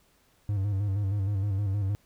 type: tone with vibrato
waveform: triangle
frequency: 99.7 Hz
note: G2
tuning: 30 cents sharp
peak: -23 dBFS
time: 0.49-1.95 s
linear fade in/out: 0 ms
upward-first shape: square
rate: 6.4 Hz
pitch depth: 59 cents each way
effects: pink hiss -65 dBFS RMS until 2.05 s